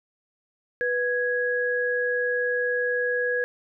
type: tone pair together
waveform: sine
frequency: 491.9 / 1661.2 Hz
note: B4 / G#6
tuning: -7 / 0 cents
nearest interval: octave + major sixth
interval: 2107 cents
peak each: -25 dBFS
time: 0.81-3.44 s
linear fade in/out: 0 ms
effects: none